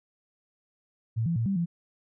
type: tone with pitch steps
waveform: sine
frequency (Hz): 113.2 / 168.1 / 114.6 / 195.8 / 170.6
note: A2 / E3 / A#2 / G3 / F3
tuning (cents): +50 / +34 / -29 / -2 / -40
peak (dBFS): -24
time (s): 1.16-1.66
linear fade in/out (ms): 20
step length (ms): 100
effects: none